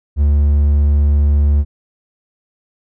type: tone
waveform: triangle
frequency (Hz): 72.6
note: D2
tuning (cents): -19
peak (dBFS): -7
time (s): 0.16-1.65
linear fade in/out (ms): 50
effects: none